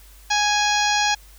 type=harmonic tone with a mistuned harmonic; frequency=830.6 Hz; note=G#5; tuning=in tune; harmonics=1 / 2 / 3 / 4 / 5 / 6 / 7 / 8; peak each=-21 / -24 / -26 / -27 / -28 / -29 / -29 / -30 dBFS; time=0.3-1.15 s; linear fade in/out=10 ms; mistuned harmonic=7; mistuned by=-45 cents; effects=added 50 Hz sine -45 dBFS peak until 1.38 s + white hiss -51 dBFS RMS until 1.38 s